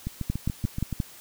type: two click trains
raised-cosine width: 5 ms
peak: -17 / -13 dBFS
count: 7 / 5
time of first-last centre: 0.07-0.927 / 0.3-1.002 s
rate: 7 / 5.7 Hz
effects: white hiss -48 dBFS RMS until 1.2 s